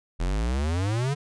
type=exponential sweep; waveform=square; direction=up; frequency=41 to 147.3 Hz; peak=-24 dBFS; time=0.19-1.15 s; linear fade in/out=20 ms; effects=resampled to 22050 Hz